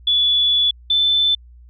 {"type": "tone pair in turn", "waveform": "sine", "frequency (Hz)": [3434, 3524], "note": ["A7", "A7"], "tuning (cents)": [-43, 2], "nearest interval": "unison", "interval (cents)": 45, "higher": "second", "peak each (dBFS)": -13, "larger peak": "neither", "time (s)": [[0.07, 0.71], [0.9, 1.35]], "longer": "first", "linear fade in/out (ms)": 5, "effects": ["added 60 Hz sine -41 dBFS peak until 1.69 s"]}